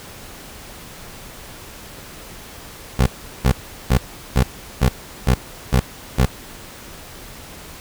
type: tone bursts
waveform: 20% pulse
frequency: 63.8 Hz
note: C2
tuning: 43 cents flat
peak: -7 dBFS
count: 8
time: 2.99-6.258 s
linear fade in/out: 5 ms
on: 76 ms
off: 380 ms
effects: pink hiss -38 dBFS RMS until 7.8 s